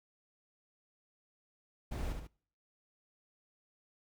brown noise with echo, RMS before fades -38 dBFS, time 1.91-2.13 s, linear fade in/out 10 ms, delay 72 ms, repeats 2, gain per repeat -5 dB, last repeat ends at 2.274 s, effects noise-tail reverb RT60 0.5 s tail -24 dB re dry

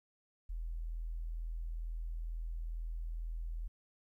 sine tone, 41.1 Hz, E1, 4 cents flat, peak -37 dBFS, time 0.49-3.68 s, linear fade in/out 10 ms, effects 13-bit

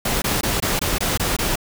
pink noise bursts, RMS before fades -21 dBFS, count 8, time 0.05-1.557 s, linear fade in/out 5 ms, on 170 ms, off 21 ms, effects none

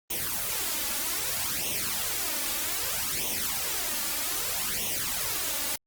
white noise with flanger, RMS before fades -30 dBFS, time 0.1-5.76 s, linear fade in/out 5 ms, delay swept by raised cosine 0.32 to 3.52 ms, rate 0.63 Hz, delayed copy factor +0.75, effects Opus 24 kbps

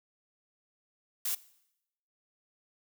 blue noise, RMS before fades -32 dBFS, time 1.25-1.35 s, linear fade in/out 5 ms, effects noise-tail reverb RT60 0.8 s tail -19 dB re dry

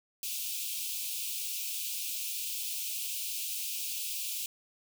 white high-pass noise, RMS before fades -36 dBFS, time 0.23-4.46 s, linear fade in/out 2 ms, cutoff 2400 Hz, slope 96 dB/octave, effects none

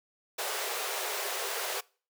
pink high-pass noise, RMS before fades -34 dBFS, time 0.38-1.81 s, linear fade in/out 10 ms, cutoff 380 Hz, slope 96 dB/octave, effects noise-tail reverb RT60 0.4 s tail -24 dB re dry

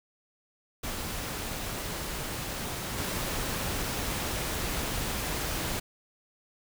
pink noise with level steps, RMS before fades -35 / -32 dBFS, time 0.83-5.8 s, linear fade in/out 10 ms, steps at 2.97 s, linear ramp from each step 20 ms, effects none

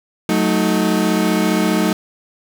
35% pulse chord, D# diminished, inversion first, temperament equal with one note detuned, 185 / 220 / 314.4 Hz, F#3 / A3 / D#4, 0 / 0 / +18 cents, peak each -17 dBFS, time 0.29-1.93 s, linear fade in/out 2 ms, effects none

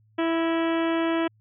harmonic tone with a mistuned harmonic, 330 Hz, E4, 2 cents sharp, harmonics 1 / 2 / 3 / 4 / 5 / 6 / 7 / 8 / 9 / 10, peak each -23 / -29 / -33 / -35 / -37 / -39 / -40 / -41 / -42 / -43 dBFS, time 0.18-1.28 s, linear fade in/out 10 ms, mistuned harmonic 6, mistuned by -40 cents, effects added 108 Hz sine -58 dBFS peak until 1.4 s

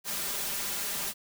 white noise with comb filter, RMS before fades -33 dBFS, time 0.04-1.14 s, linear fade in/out 50 ms, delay 5 ms, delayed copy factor +0.7, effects none

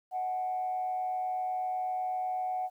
sine tone with frequency modulation, 740 Hz, F#5, in tune, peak -29 dBFS, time 0.11-2.7 s, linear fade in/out 50 ms, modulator 108 Hz, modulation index 0.34, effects tanh soft clip ceiling -25 dBFS + 11-bit

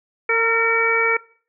harmonic tone with a mistuned harmonic, 456.1 Hz, A#4, 38 cents flat, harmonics 1 / 2 / 3 / 4 / 5, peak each -21 / -29 / -22 / -24 / -19 dBFS, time 0.29-1.17 s, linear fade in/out 5 ms, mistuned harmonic 2, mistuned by +23 cents, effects noise-tail reverb RT60 0.5 s tail -22 dB re dry

